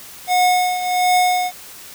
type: tone with tremolo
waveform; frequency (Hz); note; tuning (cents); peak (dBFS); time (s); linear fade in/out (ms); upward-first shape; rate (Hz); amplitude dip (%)
square; 727; F#5; -31; -12; 0.27-1.52; 50; triangle; 1.4; 70
effects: white hiss -38 dBFS RMS until 1.94 s